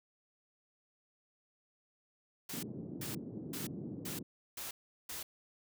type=noise bursts; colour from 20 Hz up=white; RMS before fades=-43 dBFS; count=6; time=2.49-5.23 s; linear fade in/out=5 ms; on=140 ms; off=380 ms
type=band-pass noise; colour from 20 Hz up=white; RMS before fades=-44 dBFS; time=2.53-4.23 s; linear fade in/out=10 ms; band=120 to 320 Hz; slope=24 dB/octave
effects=none